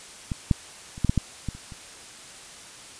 clicks, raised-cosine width 5 ms, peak -15 / -6 / -26 / -9 / -7 / -8 / -16 / -29 / -28 dBFS, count 9, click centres 0.318 / 0.512 / 0.979 / 1.047 / 1.095 / 1.177 / 1.487 / 1.55 / 1.722 s, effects white hiss -44 dBFS RMS until 2.99 s + resampled to 22050 Hz

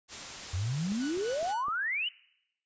white noise, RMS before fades -41 dBFS, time 0.08-1.55 s, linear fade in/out 50 ms
sine exponential sweep, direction up, 84.3 to 3058 Hz, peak -29 dBFS, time 0.53-2.09 s, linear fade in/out 10 ms
click train, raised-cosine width 2 ms, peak -34 dBFS, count 4, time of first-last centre 0.92-1.683 s, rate 3.93 Hz
sawtooth tone with tremolo, 1480 Hz, F#6, in tune, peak -37 dBFS, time 0.99-1.69 s, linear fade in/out 50 ms, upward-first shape sine, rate 4.1 Hz, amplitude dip 95%
effects noise-tail reverb RT60 0.8 s tail -22 dB re dry + resampled to 16000 Hz

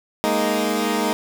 15% pulse chord, Ab suspended second, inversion none, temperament equal, 207.7 / 233.1 / 311.1 Hz, Ab3 / Bb3 / Eb4, 0 / 0 / 0 cents, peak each -17 dBFS, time 0.24-1.13 s, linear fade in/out 0 ms, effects 8-bit

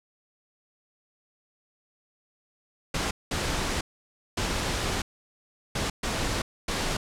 pink noise bursts at uneven times, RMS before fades -28 dBFS, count 6, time 2.94-3.11 / 3.31-3.81 / 4.37-5.02 / 5.75-5.9 / 6.03-6.42 / 6.68-6.97 s, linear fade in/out 5 ms, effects low-pass 8000 Hz 12 dB/octave

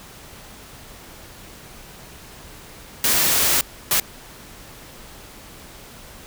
white noise bursts at uneven times, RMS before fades -18 dBFS, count 2, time 3.04-3.61 / 3.91-4 s, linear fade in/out 2 ms, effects pink hiss -42 dBFS RMS until 6.26 s

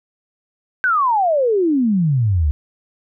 sine exponential sweep, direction down, 1558 to 68.6 Hz, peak -13 dBFS, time 0.84-2.51 s, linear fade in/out 0 ms, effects none

